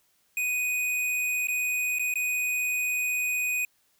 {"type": "tone with dropouts", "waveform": "square", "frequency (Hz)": 2489, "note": "D#7", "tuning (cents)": 0, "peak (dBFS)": -26, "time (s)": [0.37, 3.65], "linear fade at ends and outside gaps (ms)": 2, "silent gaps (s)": [[1.472, 1.484], [1.986, 1.995], [2.14, 2.156]], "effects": ["white hiss -68 dBFS RMS until 3.99 s"]}